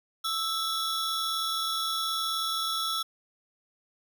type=tone cluster; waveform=square; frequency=1319 / 3384 / 3533 / 3918 / 5440 Hz; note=E6 / G#7 / A7 / B7 / F8; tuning=+1 / +32 / +6 / -15 / -46 cents; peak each=-32 / -33 / -40 / -39 / -39 dBFS; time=0.24-3.03 s; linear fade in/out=10 ms; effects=none